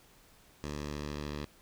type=tone with low-pass filter sweep; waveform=10% pulse; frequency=73.6 Hz; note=D2; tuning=4 cents sharp; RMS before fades=-39 dBFS; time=0.64-1.45 s; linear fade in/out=0 ms; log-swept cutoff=6800 to 4500 Hz; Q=1.6; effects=pink hiss -61 dBFS RMS until 1.61 s